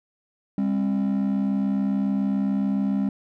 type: tone pair together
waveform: triangle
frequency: 200.5 / 267.6 Hz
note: G3 / C4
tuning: +39 / +39 cents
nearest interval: perfect fourth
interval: 500 cents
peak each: -19 / -23 dBFS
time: 0.58-3.09 s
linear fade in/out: 2 ms
effects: tanh soft clip ceiling -15 dBFS